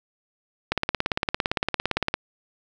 click train, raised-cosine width 0.3 ms, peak -6 dBFS, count 26, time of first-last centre 0.72-2.14 s, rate 17.6 Hz, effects none

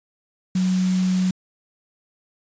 sine tone in noise, 185 Hz, F#3, in tune, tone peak -17 dBFS, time 0.55-1.31 s, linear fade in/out 5 ms, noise white, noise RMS -34 dBFS, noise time 0.55-1.31 s, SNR +14 dB, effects resampled to 16000 Hz

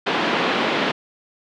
pink band-pass noise, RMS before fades -21 dBFS, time 0.06-0.92 s, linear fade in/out 10 ms, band 210 to 3600 Hz, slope 24 dB/octave, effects none

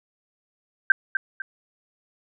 sine tone with echo, 1568 Hz, G6, in tune, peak -10 dBFS, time 0.9-0.92 s, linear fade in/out 2 ms, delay 250 ms, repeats 2, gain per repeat -9 dB, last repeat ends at 1.42 s, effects none

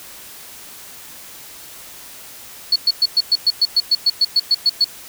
sine tone bursts, 4397 Hz, C#8, 15 cents flat, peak -10 dBFS, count 15, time 2.72-4.845 s, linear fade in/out 5 ms, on 39 ms, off 110 ms, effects white hiss -38 dBFS RMS until 5.08 s

